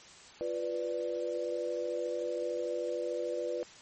sine chord, B diminished, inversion second, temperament equal, 349.2 / 493.9 / 587.3 Hz, F4 / B4 / D5, 0 / 0 / 0 cents, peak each -38 / -34 / -37 dBFS, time 0.41-3.63 s, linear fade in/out 0 ms, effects white hiss -53 dBFS RMS until 3.81 s + MP3 32 kbps

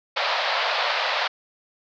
pink band-pass noise, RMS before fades -24 dBFS, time 0.16-1.28 s, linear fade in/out 10 ms, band 550 to 4700 Hz, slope 48 dB/octave, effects none

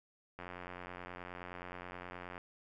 click train, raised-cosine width 0.5 ms, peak -30 dBFS, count 179, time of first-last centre 0.39-2.379 s, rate 89.5 Hz, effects none

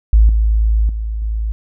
sine tone with level steps, 54.3 Hz, A1, 22 cents flat, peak -5 / -10 / -18 / -16 dBFS, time 0.13-1.52 s, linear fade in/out 0 ms, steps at 0.29 / 0.89 / 1.22 s, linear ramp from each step 2 ms, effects none

